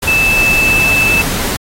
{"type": "tone in noise", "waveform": "sine", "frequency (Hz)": 2630, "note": "E7", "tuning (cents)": -5, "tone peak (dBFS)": -9, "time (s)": [0.07, 1.22], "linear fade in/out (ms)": 10, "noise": "pink", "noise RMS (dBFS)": -18, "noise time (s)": [0.02, 1.57], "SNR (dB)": 6, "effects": ["AAC 48 kbps"]}